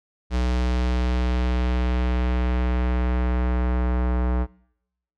square tone with low-pass filter sweep, 61.74 Hz, B1, in tune, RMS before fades -22 dBFS, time 0.3-4.47 s, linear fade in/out 50 ms, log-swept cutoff 5500 to 1300 Hz, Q 0.96, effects noise-tail reverb RT60 0.8 s tail -23 dB re dry

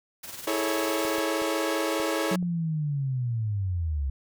white noise with tremolo, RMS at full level -37 dBFS, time 0.23-1.2 s, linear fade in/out 10 ms, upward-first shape triangle, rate 20 Hz, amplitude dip 65%
sawtooth chord, A major seventh, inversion second, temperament equal with one note detuned, 325.3 / 415.3 / 440 / 554.4 Hz, E4 / G#4 / A4 / C#5, -23 / 0 / 0 / 0 cents, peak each -25 / -30 / -29 / -26 dBFS, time 0.47-2.36 s, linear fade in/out 5 ms
clicks, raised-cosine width 2 ms, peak -30 dBFS, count 5, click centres 1.051 / 1.183 / 1.419 / 2 / 2.427 s
sine linear sweep, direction down, 185 to 65.41 Hz, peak -25 dBFS, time 2.31-4.1 s, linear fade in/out 5 ms
effects none

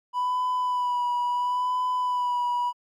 triangle tone with vibrato, 987.8 Hz, B5, in tune, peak -20 dBFS, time 0.13-2.73 s, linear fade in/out 50 ms, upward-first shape sine, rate 0.73 Hz, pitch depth 26 cents each way, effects tanh soft clip ceiling -17 dBFS + MP3 96 kbps

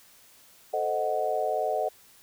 sine chord, A diminished seventh, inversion none, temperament equal, 440 / 523.3 / 622.3 / 740 Hz, A4 / C5 / Eb5 / Gb5, 0 / 0 / 0 / 0 cents, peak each -32 / -33 / -29 / -29 dBFS, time 0.73-1.89 s, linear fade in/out 10 ms, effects white hiss -56 dBFS RMS until 2.22 s

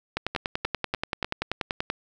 two click trains, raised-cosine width 0.3 ms, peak -10 / -13 dBFS, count 19 / 4, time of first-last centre 0.17-1.901 / 0.35-1.246 s, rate 10.4 / 3.35 Hz, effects none

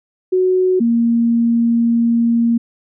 sine tone pair in turn, 370 / 233.1 Hz, F#4 / A#3, 0 / 0 cents, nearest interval minor sixth, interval 800 cents, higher first, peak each -11 dBFS, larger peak neither, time 0.32-0.8 / 0.8-2.58 s, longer second, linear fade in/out 10 ms, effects none

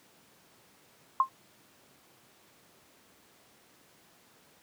sine tone with exponential decay, 1059 Hz, C6, 21 cents sharp, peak -16 dBFS, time 1.2-1.29 s, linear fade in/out 2 ms, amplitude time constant 19 ms, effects pink hiss -61 dBFS RMS until 4.62 s + high-pass 150 Hz 12 dB/octave

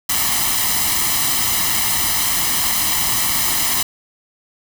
white noise with comb filter, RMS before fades -18 dBFS, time 0.09-3.83 s, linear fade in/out 5 ms, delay 0.99 ms, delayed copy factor +0.7, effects none

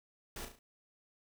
pink noise with echo, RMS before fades -44 dBFS, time 0.36-0.45 s, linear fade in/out 2 ms, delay 35 ms, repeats 4, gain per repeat -6 dB, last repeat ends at 0.59 s, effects none

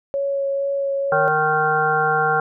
sine tone with vibrato, 554.4 Hz, C#5, in tune, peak -19 dBFS, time 0.14-1.28 s, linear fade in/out 0 ms, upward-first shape sine, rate 2.2 Hz, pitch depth 9 cents each way
harmonic tone, 154.6 Hz, D#3, 11 cents flat, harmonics 1 / 3 / 5 / 7 / 9 / 10, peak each -29 / -23 / -20 / -26 / -20 / -28 dBFS, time 1.12-2.4 s, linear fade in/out 2 ms
effects none

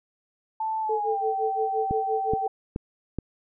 sine tone with pitch glide, 880 to 775 Hz, A5 to G5, 0 to -20 cents, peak -25 dBFS, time 0.6-2.48 s, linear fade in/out 5 ms, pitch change -220 cents, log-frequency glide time 0.81-1.25 s
sine tone with tremolo, 440 Hz, A4, in tune, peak -23 dBFS, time 0.89-2.47 s, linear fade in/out 5 ms, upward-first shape sine, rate 5.8 Hz, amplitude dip 100%
click train, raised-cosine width 3 ms, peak -15 dBFS, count 4, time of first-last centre 1.91-3.187 s, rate 2.35 Hz
effects none

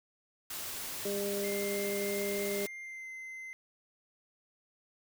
white noise, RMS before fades -40 dBFS, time 0.5-2.67 s, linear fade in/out 5 ms
harmonic tone, 201.2 Hz, G3, 45 cents sharp, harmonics 1 / 2 / 3, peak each -40 / -34 / -39 dBFS, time 1.05-2.66 s, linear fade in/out 2 ms
triangle tone with pitch glide, 2100 to 2066 Hz, C7 to C7, +6 to -22 cents, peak -40 dBFS, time 1.44-3.53 s, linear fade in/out 0 ms, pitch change -28 cents, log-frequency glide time 2.82-3.09 s
effects none

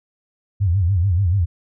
sine tone with vibrato, 92.1 Hz, F#2, 7 cents flat, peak -14 dBFS, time 0.6-1.46 s, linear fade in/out 20 ms, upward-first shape sine, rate 6.9 Hz, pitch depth 180 cents each way, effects none

